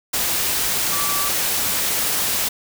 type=tone in noise; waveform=sine; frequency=1157 Hz; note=D6; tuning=26 cents flat; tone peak=-26 dBFS; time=0.92-1.29 s; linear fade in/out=10 ms; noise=white; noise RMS=-21 dBFS; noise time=0.13-2.49 s; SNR=-8 dB; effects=none